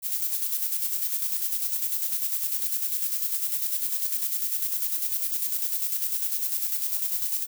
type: noise with tremolo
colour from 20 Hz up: violet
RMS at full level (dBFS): -26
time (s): 0.02-7.47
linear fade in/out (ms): 50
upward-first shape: square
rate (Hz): 10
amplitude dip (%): 45
effects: none